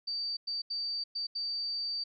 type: tone bursts at uneven times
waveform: sine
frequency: 4626 Hz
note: D8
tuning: 27 cents flat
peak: -32 dBFS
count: 5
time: 0.07-0.37 / 0.47-0.62 / 0.7-1.04 / 1.15-1.27 / 1.35-2.04 s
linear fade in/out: 10 ms
effects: none